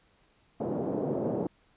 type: band-pass noise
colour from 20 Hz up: white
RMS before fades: -31 dBFS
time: 0.6-1.47 s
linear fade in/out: 5 ms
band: 130 to 560 Hz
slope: 24 dB/octave
effects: pink hiss -66 dBFS RMS until 1.76 s + resampled to 8000 Hz